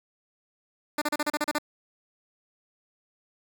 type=tone bursts; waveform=10% pulse; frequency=298.1 Hz; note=D4; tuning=26 cents sharp; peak=-16 dBFS; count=9; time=0.98-1.585 s; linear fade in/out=5 ms; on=37 ms; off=34 ms; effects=none